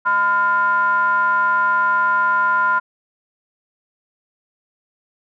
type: ring-modulated tone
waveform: triangle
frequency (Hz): 196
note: G3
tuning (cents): 0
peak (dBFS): -9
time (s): 0.05-2.8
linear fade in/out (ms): 20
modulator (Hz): 1210
effects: none